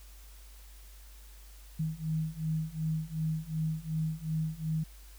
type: beating tone pair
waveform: sine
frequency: 156.8 / 159.5 Hz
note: D#3 / D#3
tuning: +14 / +43 cents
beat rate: 2.7 Hz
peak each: -34 / -33 dBFS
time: 1.79-4.84 s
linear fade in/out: 10 ms
effects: added 50 Hz sine -49 dBFS peak until 5.18 s + white hiss -58 dBFS RMS until 5.18 s